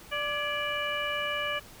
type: harmonic tone with a mistuned harmonic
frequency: 587.3 Hz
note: D5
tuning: in tune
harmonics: 1 / 2 / 3 / 4 / 5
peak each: -35 / -35 / -35 / -35 / -35 dBFS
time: 0.11-1.6 s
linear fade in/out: 20 ms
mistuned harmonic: 3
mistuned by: -66 cents
effects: pink hiss -50 dBFS RMS until 1.8 s